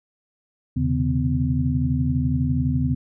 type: tone cluster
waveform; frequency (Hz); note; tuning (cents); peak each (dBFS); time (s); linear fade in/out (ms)
sine; 78.9 / 124.4 / 136.4 / 156.4 / 252.2; D#2 / B2 / C#3 / D#3 / B3; +25 / +13 / -28 / +9 / +36; -25 / -29 / -23 / -28 / -24; 0.76-2.95; 10
effects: none